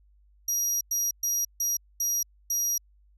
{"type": "tone bursts at uneven times", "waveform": "35% pulse", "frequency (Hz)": 5740, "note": "F8", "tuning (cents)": 47, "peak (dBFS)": -22, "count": 6, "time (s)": [[0.48, 0.81], [0.91, 1.11], [1.23, 1.45], [1.6, 1.77], [2, 2.23], [2.5, 2.78]], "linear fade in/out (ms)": 5, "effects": ["added 50 Hz sine -57 dBFS peak until 3.17 s"]}